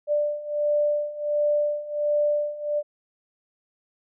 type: beating tone pair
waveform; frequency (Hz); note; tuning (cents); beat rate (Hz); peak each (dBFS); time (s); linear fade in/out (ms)
sine; 590 / 591.4; D5 / D5; +8 / +12; 1.4; -26 / -23; 0.07-2.83; 50
effects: none